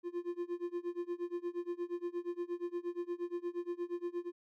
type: tone with tremolo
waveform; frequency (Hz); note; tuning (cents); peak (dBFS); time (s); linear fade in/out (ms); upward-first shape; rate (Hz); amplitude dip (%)
triangle; 349.2; F4; 0; -31; 0.03-4.32; 50; sine; 8.5; 95
effects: none